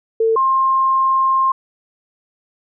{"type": "tone pair in turn", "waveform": "sine", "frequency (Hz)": [448.9, 1060.9], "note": ["A4", "C6"], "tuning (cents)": [35, 24], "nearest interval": "octave + minor third", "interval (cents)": 1489, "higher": "second", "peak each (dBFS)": -12, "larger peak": "neither", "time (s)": [[0.2, 0.36], [0.36, 1.52]], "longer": "second", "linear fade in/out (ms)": 5, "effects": []}